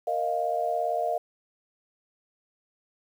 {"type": "chord", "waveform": "sine", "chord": "Bb suspended fourth", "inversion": "none", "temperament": "just", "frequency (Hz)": [466.2, 621.6, 699.2], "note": ["Bb4", "Eb5", "F5"], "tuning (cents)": [0, -2, 2], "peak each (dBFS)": [-33, -29, -27], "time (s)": [0.07, 1.18], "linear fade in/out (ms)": 5, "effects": ["9-bit"]}